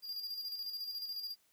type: tone with tremolo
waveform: square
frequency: 4803 Hz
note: D8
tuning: 38 cents sharp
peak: -38 dBFS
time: 0.02-1.36 s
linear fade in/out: 50 ms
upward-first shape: square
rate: 14 Hz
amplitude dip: 45%
effects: white hiss -72 dBFS RMS until 1.52 s